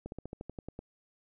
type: slowing click train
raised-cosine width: 2 ms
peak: -27 dBFS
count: 10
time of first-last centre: 0.06-0.791 s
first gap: 61 ms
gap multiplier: 1.07
effects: none